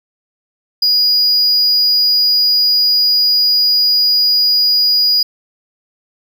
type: tone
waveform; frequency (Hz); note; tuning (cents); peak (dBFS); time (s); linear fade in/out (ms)
triangle; 4900; D#8; -27; -8; 0.82-5.23; 5
effects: none